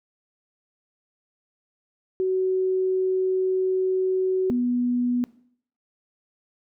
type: tone pair in turn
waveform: sine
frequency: 374.6 / 245 Hz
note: F#4 / B3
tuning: +21 / -14 cents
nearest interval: perfect fifth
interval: 735 cents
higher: first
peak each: -20 dBFS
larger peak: neither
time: 2.2-4.5 / 4.5-5.24 s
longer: first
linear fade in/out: 0 ms
effects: noise-tail reverb RT60 0.6 s tail -20 dB re dry